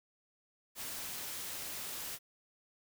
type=noise; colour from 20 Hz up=white; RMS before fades=-42 dBFS; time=0.75-2.19 s; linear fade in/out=50 ms; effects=none